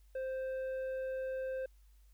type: tone with tanh clipping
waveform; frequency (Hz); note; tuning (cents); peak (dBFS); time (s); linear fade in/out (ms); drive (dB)
triangle; 523.3; C5; 0; -37; 0.15-1.66; 5; 11
effects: added 50 Hz sine -59 dBFS peak until 2.13 s + white hiss -75 dBFS RMS until 2.13 s